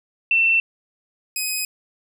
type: tone pair in turn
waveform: sine / 10% pulse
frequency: 2688 / 2518 Hz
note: E7 / D#7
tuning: +33 / +20 cents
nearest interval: minor second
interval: 113 cents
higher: first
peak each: -14 dBFS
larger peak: neither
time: 0.31-0.6 / 1.36-1.65 s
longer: neither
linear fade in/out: 2 ms
effects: none

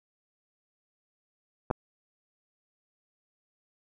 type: clicks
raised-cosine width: 1 ms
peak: -19 / -12 dBFS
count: 2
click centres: 1.703 / 1.711 s
effects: none

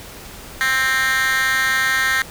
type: tone with high-pass filter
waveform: 10% pulse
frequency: 263.2 Hz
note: C4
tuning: 10 cents sharp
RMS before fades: -18 dBFS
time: 0.61-2.22 s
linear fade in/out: 0 ms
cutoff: 1800 Hz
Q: 4.3
effects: pink hiss -37 dBFS RMS until 2.3 s

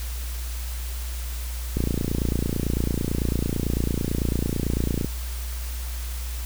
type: click train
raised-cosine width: 3 ms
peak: -11 dBFS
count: 96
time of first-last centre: 1.77-5.046 s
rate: 29 Hz
effects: added 60 Hz sine -28 dBFS peak until 6.45 s + white hiss -39 dBFS RMS until 6.45 s

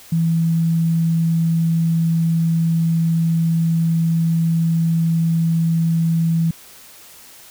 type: tone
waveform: sine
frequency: 164.81 Hz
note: E3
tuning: in tune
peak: -14 dBFS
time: 0.12-6.51 s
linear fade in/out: 5 ms
effects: white hiss -43 dBFS RMS until 7.5 s

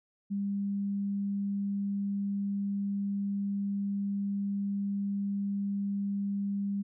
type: tone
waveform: sine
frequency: 200 Hz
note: G3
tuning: 35 cents sharp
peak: -29 dBFS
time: 0.3-6.83 s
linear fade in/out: 20 ms
effects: none

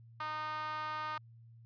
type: tone with high-pass filter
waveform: sawtooth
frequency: 307.7 Hz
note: D#4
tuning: 19 cents flat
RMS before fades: -39 dBFS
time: 0.2-1.18 s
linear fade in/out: 5 ms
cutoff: 1100 Hz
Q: 7.3
effects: added 115 Hz sine -54 dBFS peak until 1.65 s + resampled to 11025 Hz

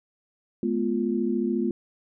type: chord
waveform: sine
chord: F diminished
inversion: first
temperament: equal with one note detuned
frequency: 212.8 / 246.9 / 349.2 Hz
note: Ab3 / Cb4 / F4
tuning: +42 / 0 / 0 cents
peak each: -27 dBFS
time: 0.63-1.71 s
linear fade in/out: 2 ms
effects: none

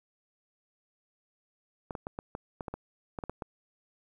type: clicks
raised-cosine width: 1 ms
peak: -22 dBFS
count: 12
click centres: 1.908 / 1.952 / 2.069 / 2.189 / 2.351 / 2.608 / 2.682 / 2.74 / 3.188 / 3.238 / 3.296 / 3.422 s
effects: 10-bit

